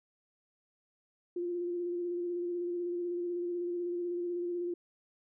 sine tone with vibrato, 350 Hz, F4, 4 cents sharp, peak -32 dBFS, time 1.36-4.74 s, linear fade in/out 5 ms, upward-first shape square, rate 16 Hz, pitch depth 19 cents each way, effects none

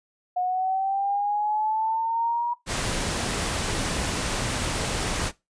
sine linear sweep, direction up, 721 to 959 Hz, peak -22 dBFS, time 0.36-2.54 s, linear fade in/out 10 ms
pink noise, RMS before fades -27 dBFS, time 2.66-5.32 s, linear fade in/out 50 ms
effects noise-tail reverb RT60 0.2 s tail -19 dB re dry + resampled to 22050 Hz

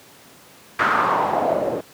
white noise with low-pass filter sweep, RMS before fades -20 dBFS, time 0.79-1.81 s, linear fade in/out 5 ms, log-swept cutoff 1500 to 470 Hz, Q 3.9, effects pink hiss -47 dBFS RMS until 1.93 s + high-pass 150 Hz 12 dB/octave

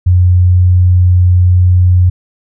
sine tone, 90.1 Hz, F#2, 45 cents flat, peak -4 dBFS, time 0.06-2.1 s, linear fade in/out 10 ms, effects none

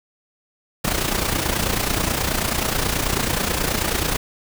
pink noise with amplitude modulation, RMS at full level -19 dBFS, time 0.84-4.17 s, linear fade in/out 10 ms, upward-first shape sine, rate 29.3 Hz, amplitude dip 65%, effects none

